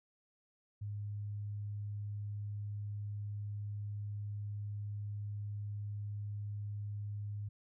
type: tone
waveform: sine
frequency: 103.2 Hz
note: G#2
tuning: 10 cents flat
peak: -38 dBFS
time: 0.81-7.49 s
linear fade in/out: 10 ms
effects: none